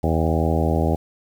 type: harmonic tone with a mistuned harmonic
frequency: 80.7 Hz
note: E2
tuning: 36 cents flat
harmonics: 1 / 2 / 3 / 4 / 5 / 6 / 7 / 8 / 9 / 10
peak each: -21 / -24 / -26 / -27 / -28 / -29 / -29 / -30 / -31 / -31 dBFS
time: 0.03-0.96 s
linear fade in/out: 10 ms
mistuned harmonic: 9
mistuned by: +39 cents
effects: 8-bit